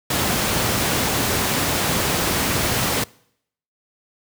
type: noise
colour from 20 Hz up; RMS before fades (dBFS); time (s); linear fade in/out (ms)
pink; -20; 0.1-3.04; 5
effects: noise-tail reverb RT60 0.7 s tail -24 dB re dry + high-pass 80 Hz 12 dB/octave